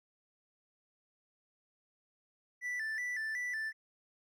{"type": "tone with vibrato", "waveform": "triangle", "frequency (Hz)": 1864.7, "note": "A#6", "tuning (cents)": 0, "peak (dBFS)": -33, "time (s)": [2.61, 3.73], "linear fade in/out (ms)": 50, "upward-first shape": "square", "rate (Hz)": 2.7, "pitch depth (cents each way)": 96, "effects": []}